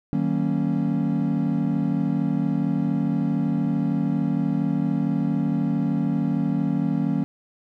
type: chord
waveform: triangle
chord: D# minor seventh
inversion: none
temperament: equal with one note detuned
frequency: 155.56 / 188.56 / 233.1 / 277.2 Hz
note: D#3 / F#3 / A#3 / C#4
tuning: 0 / +33 / 0 / 0 cents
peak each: -24 dBFS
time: 0.13-7.24 s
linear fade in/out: 0 ms
effects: none